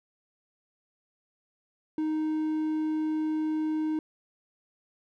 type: tone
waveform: triangle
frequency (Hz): 311.1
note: D#4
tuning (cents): 0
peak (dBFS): -24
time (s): 1.98-3.99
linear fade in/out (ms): 2
effects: none